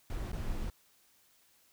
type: noise with dropouts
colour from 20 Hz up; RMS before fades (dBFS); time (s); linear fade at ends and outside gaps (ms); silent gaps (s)
brown; -36; 0.1-0.7; 1; 0.318-0.331
effects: white hiss -67 dBFS RMS until 1.72 s